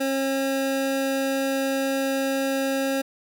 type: tone pair together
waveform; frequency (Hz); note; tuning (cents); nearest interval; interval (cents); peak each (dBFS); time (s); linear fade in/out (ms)
square; 270.2 / 541; C#4 / C#5; -44 / -42; octave; 1202; -26; 0-3.02; 10
effects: none